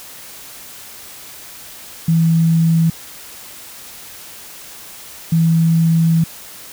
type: tone bursts at uneven times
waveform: sine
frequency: 164.2 Hz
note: E3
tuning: 6 cents flat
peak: -10 dBFS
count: 2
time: 2.08-2.9 / 5.32-6.24 s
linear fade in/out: 5 ms
effects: white hiss -36 dBFS RMS until 6.72 s